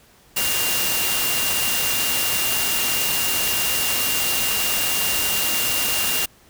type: tone in noise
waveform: sine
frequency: 2794 Hz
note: F7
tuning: in tune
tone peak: -26 dBFS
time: 0.36-6.26 s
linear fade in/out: 10 ms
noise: white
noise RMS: -22 dBFS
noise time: 0.36-6.26 s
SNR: -7 dB
effects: pink hiss -53 dBFS RMS until 6.49 s